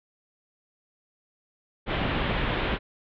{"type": "low-pass noise", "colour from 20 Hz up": "pink", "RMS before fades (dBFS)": -27, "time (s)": [1.86, 2.79], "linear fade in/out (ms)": 50, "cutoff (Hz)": 3500, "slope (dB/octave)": 48, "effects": []}